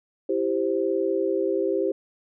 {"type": "chord", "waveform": "sine", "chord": "C major", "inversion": "first", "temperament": "equal with one note detuned", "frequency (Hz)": [331.3, 392, 523.3], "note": ["E4", "G4", "C5"], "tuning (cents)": [9, 0, 0], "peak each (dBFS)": [-27, -24, -27], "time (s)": [0.29, 1.92], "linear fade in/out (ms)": 5, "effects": []}